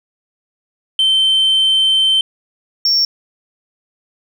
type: tone pair in turn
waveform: sine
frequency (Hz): 3100 / 5476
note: G7 / F8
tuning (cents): -20 / -35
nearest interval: minor seventh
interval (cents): 985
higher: second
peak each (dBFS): -8 / -9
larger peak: first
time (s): 0.99-2.21 / 2.85-3.05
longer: first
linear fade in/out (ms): 2
effects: tanh soft clip ceiling -8 dBFS + 8-bit